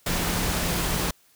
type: tone in noise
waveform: sine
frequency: 174.61 Hz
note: F3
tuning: in tune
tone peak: -32 dBFS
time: 0.06-1.11 s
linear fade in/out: 5 ms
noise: pink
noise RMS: -26 dBFS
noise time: 0.06-1.11 s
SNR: -9 dB
effects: white hiss -60 dBFS RMS until 1.35 s